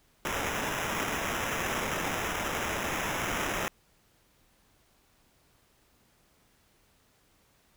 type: noise with sample-and-hold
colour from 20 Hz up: white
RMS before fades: -32 dBFS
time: 0.25-3.68 s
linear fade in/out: 0 ms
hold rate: 4410 Hz
effects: pink hiss -66 dBFS RMS until 7.76 s